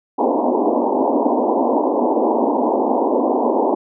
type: band-pass noise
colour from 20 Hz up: pink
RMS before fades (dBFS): -17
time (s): 0.18-3.75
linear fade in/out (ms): 10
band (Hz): 230 to 990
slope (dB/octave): 96
effects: none